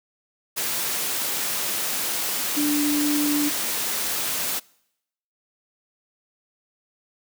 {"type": "tone in noise", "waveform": "sine", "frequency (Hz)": 293.7, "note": "D4", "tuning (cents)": 0, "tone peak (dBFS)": -20, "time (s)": [2.56, 3.5], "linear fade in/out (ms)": 20, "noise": "white", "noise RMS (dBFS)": -26, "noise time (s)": [0.56, 4.6], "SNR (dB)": 3, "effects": ["noise-tail reverb RT60 0.8 s tail -25 dB re dry", "high-pass 150 Hz 12 dB/octave"]}